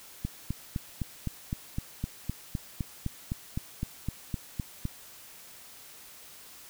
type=click train; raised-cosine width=5 ms; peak=-18 dBFS; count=19; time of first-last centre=0.25-4.854 s; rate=3.91 Hz; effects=white hiss -50 dBFS RMS until 6.69 s